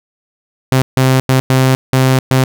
sawtooth tone bursts at uneven times, 130.81 Hz, C3, in tune, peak -4 dBFS, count 6, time 0.72-0.82 / 0.97-1.2 / 1.29-1.4 / 1.5-1.75 / 1.93-2.19 / 2.31-2.44 s, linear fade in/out 0 ms, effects none

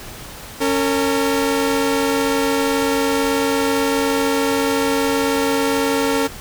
sawtooth tone pair together, 277.2 / 456 Hz, C#4 / A#4, 0 / -38 cents, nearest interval major sixth, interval 862 cents, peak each -15 dBFS, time 0.6-6.28 s, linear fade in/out 20 ms, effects pink hiss -35 dBFS RMS until 6.4 s

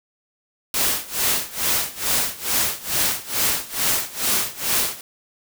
white noise with tremolo, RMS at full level -19 dBFS, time 0.74-5.01 s, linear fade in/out 2 ms, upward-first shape sine, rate 2.3 Hz, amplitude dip 90%, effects none

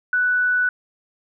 sine tone, 1485 Hz, F#6, 6 cents sharp, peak -16 dBFS, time 0.13-0.69 s, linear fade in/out 2 ms, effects none

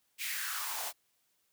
white noise with high-pass filter sweep, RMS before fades -37 dBFS, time 0.18-0.93 s, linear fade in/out 50 ms, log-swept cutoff 2500 to 630 Hz, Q 3.7, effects white hiss -75 dBFS RMS until 1.52 s + high-pass 60 Hz 12 dB/octave

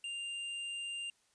triangle tone with tanh clipping, 2794 Hz, F7, in tune, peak -40 dBFS, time 0.04-1.1 s, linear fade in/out 2 ms, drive 17 dB, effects white hiss -72 dBFS RMS until 1.34 s + resampled to 22050 Hz

